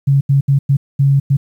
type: tone bursts at uneven times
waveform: sine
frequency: 138.59 Hz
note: C#3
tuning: in tune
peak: -8 dBFS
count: 6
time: 0.07-0.21 / 0.29-0.41 / 0.48-0.59 / 0.69-0.77 / 0.99-1.2 / 1.3-1.37 s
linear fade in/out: 10 ms
effects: 8-bit